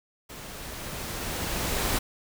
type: noise with level ramp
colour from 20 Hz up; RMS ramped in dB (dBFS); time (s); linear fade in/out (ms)
pink; -42 to -26; 0.29-1.99; 10
effects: none